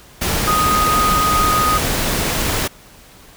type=tone in noise; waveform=sine; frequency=1244.5 Hz; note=D#6; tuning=in tune; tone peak=-14 dBFS; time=0.47-1.78 s; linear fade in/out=10 ms; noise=pink; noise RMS=-19 dBFS; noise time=0.21-2.68 s; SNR=+2 dB; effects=pink hiss -44 dBFS RMS until 3.36 s